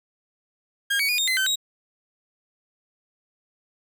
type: tone with pitch steps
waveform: 30% pulse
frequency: 1619 / 2253 / 2448 / 3684 / 2049 / 1540 / 3807 Hz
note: G#6 / C#7 / D#7 / A#7 / C7 / G6 / A#7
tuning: -45 / +28 / -29 / -21 / -37 / -31 / +36 cents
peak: -18 dBFS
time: 0.9-1.558 s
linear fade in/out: 10 ms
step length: 94 ms
effects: none